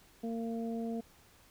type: harmonic tone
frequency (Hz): 229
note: A#3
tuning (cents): -31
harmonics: 1 / 2 / 3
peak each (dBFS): -35 / -41 / -45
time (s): 0.23-1.01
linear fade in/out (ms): 10
effects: pink hiss -62 dBFS RMS until 1.5 s

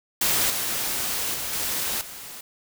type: noise with level steps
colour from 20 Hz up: white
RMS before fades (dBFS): -22 / -27 / -30 / -27 / -39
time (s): 0.21-2.41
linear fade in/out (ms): 5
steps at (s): 0.5 / 1.34 / 1.53 / 2.01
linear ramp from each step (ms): 2
effects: none

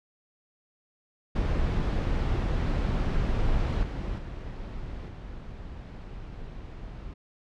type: noise with level steps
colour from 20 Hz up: brown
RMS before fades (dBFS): -26 / -32 / -37 / -40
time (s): 1.35-7.14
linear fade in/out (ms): 10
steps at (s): 3.83 / 4.18 / 5.08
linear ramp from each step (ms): 2
effects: low-pass 4000 Hz 12 dB/octave

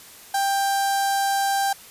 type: tone with notch filter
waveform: sawtooth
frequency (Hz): 790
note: G5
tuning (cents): +13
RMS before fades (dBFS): -22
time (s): 0.34-1.73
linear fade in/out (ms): 5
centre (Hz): 2500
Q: 1.1
effects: white hiss -45 dBFS RMS until 1.9 s + resampled to 32000 Hz

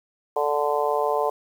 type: harmonic tone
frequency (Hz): 146.83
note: D3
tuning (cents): 0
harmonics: 3 / 4 / 5 / 6 / 7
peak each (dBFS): -25 / -26 / -27 / -28 / -28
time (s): 0.36-1.3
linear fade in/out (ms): 5
effects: 8-bit

